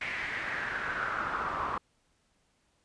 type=noise with band-pass filter sweep; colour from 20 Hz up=brown; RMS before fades=-34 dBFS; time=0.01-1.78 s; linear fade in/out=5 ms; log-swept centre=2200 to 1100 Hz; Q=4.7; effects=pink hiss -72 dBFS RMS until 2.84 s + resampled to 22050 Hz